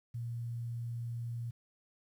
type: tone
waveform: sine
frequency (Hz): 117.8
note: A#2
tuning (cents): +19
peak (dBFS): -36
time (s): 0.14-1.51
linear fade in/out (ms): 10
effects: 11-bit